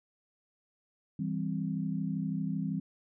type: chord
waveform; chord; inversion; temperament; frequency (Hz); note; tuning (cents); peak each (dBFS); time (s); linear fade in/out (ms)
sine; C major; first; just; 163.52 / 196.22 / 261.6; E3 / G3 / C4; -14 / +2 / 0; -34 / -34 / -37; 1.19-2.8; 5
effects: none